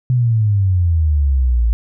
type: exponential sweep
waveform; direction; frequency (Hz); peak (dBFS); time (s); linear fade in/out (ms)
sine; down; 128 to 54.9; -11; 0.1-1.73; 0
effects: none